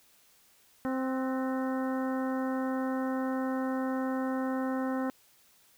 harmonic tone with a mistuned harmonic, 261.6 Hz, C4, in tune, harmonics 1 / 2 / 3 / 4 / 5 / 6 / 7, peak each -30 / -36 / -40 / -42 / -44 / -46 / -47 dBFS, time 0.85-5.1 s, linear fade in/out 0 ms, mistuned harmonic 6, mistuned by -71 cents, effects white hiss -63 dBFS RMS until 5.77 s

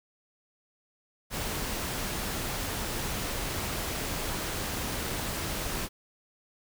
pink noise, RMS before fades -33 dBFS, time 1.3-5.89 s, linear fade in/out 50 ms, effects none

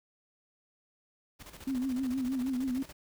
pink noise with tremolo, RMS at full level -47 dBFS, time 1.39-2.93 s, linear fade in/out 20 ms, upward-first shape square, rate 14 Hz, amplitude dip 65%
sine tone with vibrato, 258.3 Hz, C4, 22 cents flat, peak -29 dBFS, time 1.67-2.83 s, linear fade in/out 5 ms, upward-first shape triangle, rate 6.4 Hz, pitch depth 100 cents each way
effects none

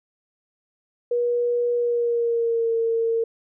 sine tone with pitch glide, 481.2 to 456.8 Hz, B4 to A#4, -45 to -35 cents, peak -19 dBFS, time 1.11-3.24 s, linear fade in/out 5 ms, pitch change -90 cents, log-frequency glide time 1.74-2.73 s, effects none

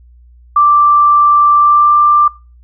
sine tone with pitch glide, 1174.7 to 1183.6 Hz, D6 to D6, 0 to +13 cents, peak -5 dBFS, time 0.56-2.28 s, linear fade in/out 5 ms, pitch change +13 cents, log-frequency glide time 1.57-1.94 s, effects noise-tail reverb RT60 0.3 s tail -20 dB re dry + added 60 Hz sine -39 dBFS peak until 2.63 s

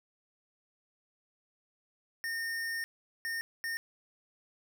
square tone bursts at uneven times, 1828 Hz, A#6, 34 cents flat, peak -34 dBFS, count 3, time 2.24-2.84 / 3.25-3.41 / 3.64-3.77 s, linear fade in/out 0 ms, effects none

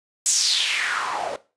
white noise with band-pass filter sweep, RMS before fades -23 dBFS, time 0.26-1.36 s, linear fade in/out 0 ms, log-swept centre 7700 to 520 Hz, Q 3.7, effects noise-tail reverb RT60 0.3 s tail -17 dB re dry + resampled to 22050 Hz

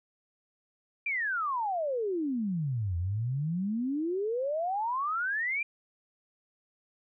sine exponential two-way sweep, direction down then up, 2422 to 83.4 to 2422 Hz, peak -28 dBFS, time 1.06-5.63 s, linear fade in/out 5 ms, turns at 2.97 s, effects none

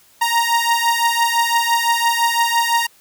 sawtooth beating tone pair, 930 / 935.9 Hz, A#5 / A#5, -4 / +7 cents, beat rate 5.9 Hz, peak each -14 dBFS, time 0.21-2.87 s, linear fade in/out 10 ms, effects white hiss -52 dBFS RMS until 3 s

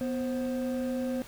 triangle tone pair together, 247.7 / 526 Hz, B3 / C5, +5 / +9 cents, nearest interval octave + minor second, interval 1304 cents, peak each -28 / -32 dBFS, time 0.01-1.22 s, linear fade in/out 0 ms, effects pink hiss -49 dBFS RMS until 1.27 s

